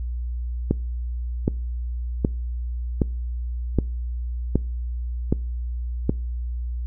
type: click train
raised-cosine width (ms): 3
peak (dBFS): -5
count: 8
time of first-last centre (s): 0.71-6.095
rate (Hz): 1.3
effects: noise-tail reverb RT60 0.4 s tail -25 dB re dry + added 60 Hz sine -25 dBFS peak until 6.86 s